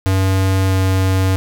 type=tone with pitch glide; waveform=square; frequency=95.3 to 94.64 Hz; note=G2 to F#2; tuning=-48 to +40 cents; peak=-13 dBFS; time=0.06-1.36 s; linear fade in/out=0 ms; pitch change=-12 cents; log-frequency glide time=0.67-0.74 s; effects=none